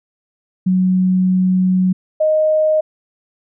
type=tone pair in turn; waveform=sine; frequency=185 / 621.2 Hz; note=F#3 / D#5; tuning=0 / -3 cents; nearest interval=octave + major sixth; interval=2097 cents; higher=second; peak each=-11 dBFS; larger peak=neither; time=0.66-1.93 / 2.2-2.81 s; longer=first; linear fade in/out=10 ms; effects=none